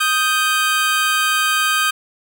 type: tone pair together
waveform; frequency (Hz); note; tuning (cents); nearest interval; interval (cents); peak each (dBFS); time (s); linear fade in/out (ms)
25% pulse; 1244.5 / 1568; D#6 / G6; 0 / 0; major third; 400; -14; 0-1.91; 10
effects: none